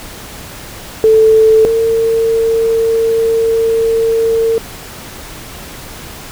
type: tone pair in turn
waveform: sine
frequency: 440 / 453.4 Hz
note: A4 / A#4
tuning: 0 / -48 cents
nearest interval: minor second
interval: 52 cents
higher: second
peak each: -4 / -9 dBFS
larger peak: first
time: 1.04-1.65 / 1.65-4.58 s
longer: second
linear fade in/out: 0 ms
effects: pink hiss -30 dBFS RMS until 6.31 s

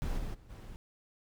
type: noise with level steps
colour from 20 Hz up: brown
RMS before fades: -34 / -38 / -55 / -45 dBFS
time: 0.02-0.76 s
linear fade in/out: 0 ms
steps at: 0.17 / 0.33 / 0.49 s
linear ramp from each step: 20 ms
effects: none

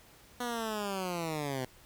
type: linear sweep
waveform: 10% pulse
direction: down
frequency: 246.9 to 125.3 Hz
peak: -25 dBFS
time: 0.4-1.65 s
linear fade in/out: 5 ms
effects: pink hiss -58 dBFS RMS until 1.85 s

